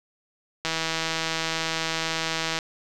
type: click train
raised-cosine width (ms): 0.2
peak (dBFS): -9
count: 315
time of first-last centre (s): 0.65-2.588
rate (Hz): 162
effects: none